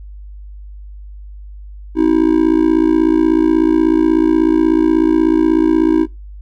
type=tone with amplitude modulation; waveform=triangle; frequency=320 Hz; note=D#4; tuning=49 cents sharp; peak=-3 dBFS; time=1.95-6.07 s; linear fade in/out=50 ms; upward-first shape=sine; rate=56.4 Hz; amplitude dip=95%; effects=noise-tail reverb RT60 0.2 s tail -21 dB re dry + added 50 Hz sine -30 dBFS peak until 6.41 s